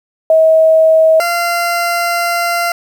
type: tone pair in turn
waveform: sine / 20% pulse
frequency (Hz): 640 / 690.1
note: D#5 / F5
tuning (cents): +49 / -21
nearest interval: minor second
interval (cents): 130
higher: second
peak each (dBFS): -5 / -8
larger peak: first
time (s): 0.3-1.2 / 1.2-2.72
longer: second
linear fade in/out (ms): 2
effects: 7-bit